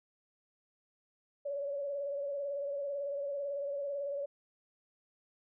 sine tone with vibrato, 565 Hz, C#5, 33 cents sharp, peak -34 dBFS, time 1.45-4.26 s, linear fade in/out 10 ms, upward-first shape sine, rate 18 Hz, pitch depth 41 cents each way, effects none

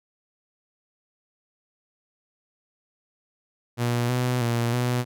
sawtooth tone with pitch steps, 119.9 / 124.8 / 118.1 / 123.2 Hz, A#2 / B2 / A#2 / B2, +49 / +19 / +23 / -4 cents, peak -18 dBFS, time 3.77-5.05 s, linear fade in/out 50 ms, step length 320 ms, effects none

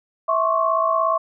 sine tone cluster, 654 / 1071 / 1128 Hz, E5 / C6 / C#6, -14 / +40 / +30 cents, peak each -21 dBFS, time 0.28-1.18 s, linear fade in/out 10 ms, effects none

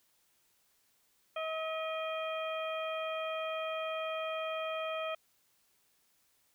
harmonic tone with a mistuned harmonic, 638 Hz, D#5, 43 cents sharp, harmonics 1 / 2 / 3 / 4 / 5, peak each -36 / -40 / -50 / -43 / -46 dBFS, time 1.36-5.15 s, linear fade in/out 5 ms, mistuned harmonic 4, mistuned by -64 cents, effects white hiss -72 dBFS RMS until 6.54 s

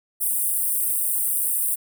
pink high-pass noise, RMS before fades -23 dBFS, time 0.2-1.76 s, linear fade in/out 20 ms, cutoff 8500 Hz, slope 96 dB/octave, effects none

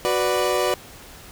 30% pulse chord, B minor, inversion second, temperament equal, 370 / 493.9 / 587.3 Hz, F#4 / B4 / D5, 0 / 0 / 0 cents, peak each -21 dBFS, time 0.05-0.74 s, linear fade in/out 0 ms, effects pink hiss -43 dBFS RMS until 1.31 s

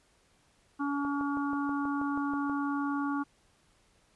harmonic tone, 283.7 Hz, C#4, 40 cents sharp, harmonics 1 / 3 / 4 / 5, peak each -30 / -39 / -37 / -40 dBFS, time 0.79-3.24 s, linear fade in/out 20 ms
click train, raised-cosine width 1 ms, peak -28 dBFS, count 10, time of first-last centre 1.05-2.497 s, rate 6.22 Hz
effects pink hiss -67 dBFS RMS until 4.15 s + resampled to 24000 Hz

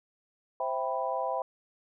sine chord, C major seventh, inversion none, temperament equal, 523.3 / 659.3 / 784 / 987.8 Hz, C5 / E5 / G5 / B5, 0 / 0 / 0 / 0 cents, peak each -34 dBFS, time 0.6-1.42 s, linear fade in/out 2 ms, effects none

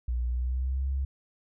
sine tone with pitch glide, 60.4 to 67.41 Hz, B1 to C#2, -38 to -48 cents, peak -26 dBFS, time 0.08-1.05 s, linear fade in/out 5 ms, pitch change +190 cents, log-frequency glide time 0.28-0.87 s, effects none

